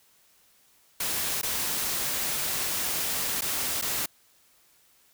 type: noise with dropouts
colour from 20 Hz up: white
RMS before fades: -29 dBFS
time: 1-4.06 s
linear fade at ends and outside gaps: 5 ms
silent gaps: 1.415-1.43 / 3.41-3.419 / 3.814-3.822 s
effects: white hiss -62 dBFS RMS until 5.13 s